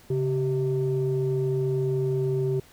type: tone pair together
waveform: sine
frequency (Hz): 137.4 / 385.8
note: C#3 / G4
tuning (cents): -15 / -28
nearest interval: octave + tritone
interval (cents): 1787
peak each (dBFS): -24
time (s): 0.1-2.6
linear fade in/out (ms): 5
effects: tanh soft clip ceiling -17 dBFS + pink hiss -54 dBFS RMS until 2.72 s